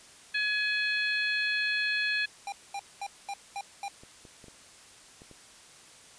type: harmonic tone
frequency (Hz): 844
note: G#5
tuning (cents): +28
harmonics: 2 / 3 / 4 / 5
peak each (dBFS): -29 / -31 / -37 / -36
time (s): 0.34-2.26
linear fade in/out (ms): 10
type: tone bursts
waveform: square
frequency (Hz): 801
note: G5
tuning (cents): +37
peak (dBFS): -34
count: 6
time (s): 2.47-3.882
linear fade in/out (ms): 2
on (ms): 52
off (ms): 220
type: clicks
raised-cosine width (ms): 2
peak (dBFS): -37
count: 6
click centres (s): 4.035 / 4.252 / 4.442 / 4.483 / 5.219 / 5.313
effects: white hiss -53 dBFS RMS until 6.18 s + resampled to 22050 Hz